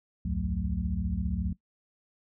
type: tone cluster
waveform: sine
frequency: 63.2 / 78 / 102.8 / 181.5 / 219.1 Hz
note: B1 / D#2 / G#2 / F#3 / A3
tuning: +41 / +5 / -17 / -33 / -7 cents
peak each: -33 / -33 / -38 / -32 / -38 dBFS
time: 0.25-1.53 s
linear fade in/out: 5 ms
effects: noise-tail reverb RT60 0.1 s tail -19 dB re dry